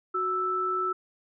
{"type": "tone pair together", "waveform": "sine", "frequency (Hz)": [370, 1318.5], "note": ["F#4", "E6"], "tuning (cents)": [0, 0], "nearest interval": "octave + minor seventh", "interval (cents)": 2200, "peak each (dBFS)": [-32, -26], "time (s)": [0.14, 0.93], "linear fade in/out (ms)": 10, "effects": []}